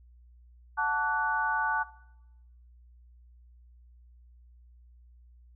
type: tone cluster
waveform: sine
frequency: 735 / 880 / 1149 / 1482 Hz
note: F#5 / A5 / D6 / F#6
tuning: -12 / 0 / -38 / +2 cents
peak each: -38 / -29 / -32 / -29 dBFS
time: 0.77-1.84 s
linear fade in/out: 20 ms
effects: noise-tail reverb RT60 0.9 s tail -20 dB re dry + added 60 Hz sine -53 dBFS peak until 5.55 s